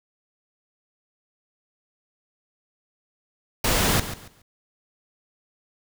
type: noise with echo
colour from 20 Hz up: pink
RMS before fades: -21 dBFS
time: 3.64-4 s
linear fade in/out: 5 ms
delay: 140 ms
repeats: 3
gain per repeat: -12 dB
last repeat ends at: 4.42 s
effects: none